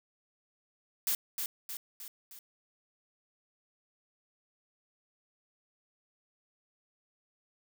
blue noise with echo, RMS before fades -30 dBFS, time 1.07-1.15 s, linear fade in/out 2 ms, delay 310 ms, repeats 4, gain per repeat -5 dB, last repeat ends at 2.39 s, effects none

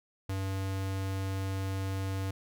square tone, 96.3 Hz, G2, 30 cents flat, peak -32 dBFS, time 0.29-2.31 s, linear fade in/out 5 ms, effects none

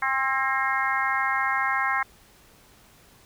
harmonic tone with a mistuned harmonic, 265.9 Hz, C4, 28 cents sharp, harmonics 3 / 4 / 5 / 6 / 7 / 8, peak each -30 / -27 / -30 / -29 / -30 / -30 dBFS, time 0.02-2.03 s, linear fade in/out 5 ms, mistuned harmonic 6, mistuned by +26 cents, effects pink hiss -55 dBFS RMS until 3.25 s

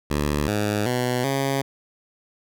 10% pulse tone with pitch steps, 73.6 / 104.4 / 124.4 / 136.8 Hz, D2 / G#2 / B2 / C#3, +4 / +10 / +13 / -23 cents, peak -13 dBFS, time 0.1-1.62 s, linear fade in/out 10 ms, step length 380 ms, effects none

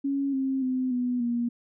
sine tone with pitch steps, 277.2 / 266.8 / 256.9 / 247.2 / 238 Hz, C#4 / C4 / C4 / B3 / A#3, 0 / +34 / -32 / +2 / +36 cents, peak -24 dBFS, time 0.04-1.49 s, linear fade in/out 10 ms, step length 290 ms, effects none

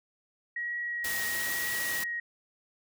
sine tone with vibrato, 1900 Hz, A#6, 33 cents sharp, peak -31 dBFS, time 0.56-2.2 s, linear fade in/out 5 ms, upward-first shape triangle, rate 1.1 Hz, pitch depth 14 cents each way
white noise, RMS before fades -35 dBFS, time 1.04-2.04 s, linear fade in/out 5 ms
effects none

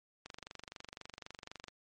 click train, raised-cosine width 0.2 ms, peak -28 dBFS, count 35, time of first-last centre 0.26-1.683 s, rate 23.9 Hz, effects MP3 48 kbps

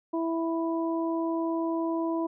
harmonic tone, 329.6 Hz, E4, in tune, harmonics 1 / 2 / 3, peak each -27 / -34 / -35 dBFS, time 0.13-2.27 s, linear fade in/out 10 ms, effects none

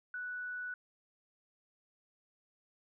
sine tone, 1480 Hz, F#6, in tune, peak -38 dBFS, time 0.14-0.74 s, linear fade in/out 2 ms, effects none

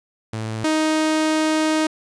sawtooth tone pair in turn, 110.5 / 312.5 Hz, A2 / D#4, +8 / +8 cents, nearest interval octave + tritone, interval 1800 cents, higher second, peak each -21 / -13 dBFS, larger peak second, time 0.33-0.64 / 0.64-1.87 s, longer second, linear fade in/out 5 ms, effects resampled to 22050 Hz + 9-bit

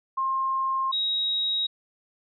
sine tone pair in turn, 1063 / 3802 Hz, C6 / A#7, +27 / +33 cents, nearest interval octave + minor seventh, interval 2206 cents, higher second, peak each -23 dBFS, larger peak neither, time 0.17-0.92 / 0.92-1.67 s, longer neither, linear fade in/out 10 ms, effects none

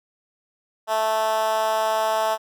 10% pulse tone with high-pass filter, 219.3 Hz, A3, 6 cents flat, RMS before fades -22 dBFS, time 0.87-2.38 s, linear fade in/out 50 ms, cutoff 730 Hz, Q 3.7, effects none

